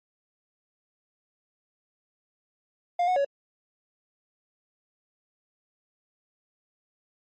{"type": "tone with pitch steps", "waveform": "triangle", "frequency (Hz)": [703, 732, 560], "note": ["F5", "F#5", "C#5"], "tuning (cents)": [11, -19, 18], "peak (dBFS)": -19, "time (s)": [2.99, 3.248], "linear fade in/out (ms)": 5, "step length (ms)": 86, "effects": ["MP3 32 kbps"]}